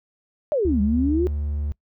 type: exponential two-way sweep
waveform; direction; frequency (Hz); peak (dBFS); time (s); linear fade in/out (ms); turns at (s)
sine; down then up; 632 to 196.9 to 372.6; -18; 0.52-1.27; 0; 0.81
type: tone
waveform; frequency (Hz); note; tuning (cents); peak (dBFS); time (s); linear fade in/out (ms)
triangle; 73.42; D2; 0; -21; 0.65-1.72; 0
effects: noise-tail reverb RT60 0.1 s tail -24 dB re dry